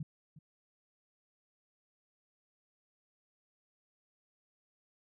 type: tone with echo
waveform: sine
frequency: 152.6 Hz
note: D#3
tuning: 33 cents flat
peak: -36 dBFS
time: 0-0.03 s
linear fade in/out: 5 ms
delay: 360 ms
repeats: 1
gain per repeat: -15 dB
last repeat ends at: 0.39 s
effects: none